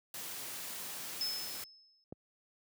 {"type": "noise", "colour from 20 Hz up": "white", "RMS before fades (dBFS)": -43, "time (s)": [0.14, 1.64], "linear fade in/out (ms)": 2}
{"type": "tone with exponential decay", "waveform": "sine", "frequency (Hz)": 5210, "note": "E8", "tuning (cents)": -21, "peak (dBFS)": -31, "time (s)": [1.21, 2.04], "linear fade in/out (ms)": 1, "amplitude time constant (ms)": 180}
{"type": "click", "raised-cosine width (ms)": 2, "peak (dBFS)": -30, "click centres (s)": 2.125}
{"effects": ["high-pass 100 Hz 12 dB/octave"]}